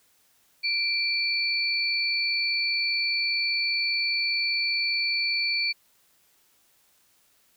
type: tone pair together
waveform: sine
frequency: 2349 / 4465 Hz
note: D7 / C#8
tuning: 0 / +12 cents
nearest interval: major seventh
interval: 1112 cents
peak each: -26 dBFS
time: 0.63-5.73 s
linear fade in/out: 20 ms
effects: white hiss -64 dBFS RMS until 7.56 s